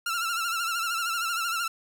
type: tone with vibrato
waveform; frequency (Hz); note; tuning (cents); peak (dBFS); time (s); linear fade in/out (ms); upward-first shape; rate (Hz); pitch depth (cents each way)
sawtooth; 1364; F6; -41; -23; 0.06-1.68; 5; sine; 13; 69
effects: 10-bit